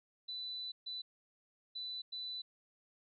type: tone bursts at uneven times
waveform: sine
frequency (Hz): 3988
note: B7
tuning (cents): +16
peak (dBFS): -40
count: 4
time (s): 0.28-0.72 / 0.86-1.02 / 1.75-2.02 / 2.12-2.42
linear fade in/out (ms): 10
effects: none